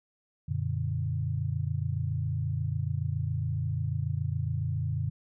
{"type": "chord", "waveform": "sine", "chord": "Gb augmented", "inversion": "none", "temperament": "equal with one note detuned", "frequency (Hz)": [92.5, 119.26, 146.83], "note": ["Gb2", "Bb2", "D3"], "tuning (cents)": [0, 40, 0], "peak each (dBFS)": -32, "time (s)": [0.48, 5.1], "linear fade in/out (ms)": 10, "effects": []}